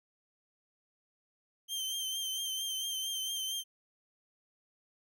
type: tone with vibrato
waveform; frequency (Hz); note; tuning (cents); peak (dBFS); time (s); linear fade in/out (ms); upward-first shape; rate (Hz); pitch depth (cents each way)
sawtooth; 3136; G7; 0; -31; 1.68-3.64; 50; triangle; 4.4; 43
effects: none